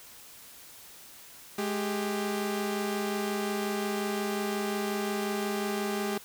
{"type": "tone pair together", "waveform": "sawtooth", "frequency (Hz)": [210.4, 395.2], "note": ["G#3", "G4"], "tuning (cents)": [23, 14], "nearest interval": "major seventh", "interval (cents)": 1091, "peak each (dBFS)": -28, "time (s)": [1.58, 6.18], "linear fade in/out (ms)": 5, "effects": ["white hiss -50 dBFS RMS until 6.24 s"]}